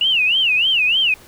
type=tone with vibrato; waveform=sine; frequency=2794 Hz; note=F7; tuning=in tune; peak=-13 dBFS; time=0.01-1.14 s; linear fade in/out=2 ms; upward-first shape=sine; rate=3.3 Hz; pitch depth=220 cents each way; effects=pink hiss -45 dBFS RMS until 1.27 s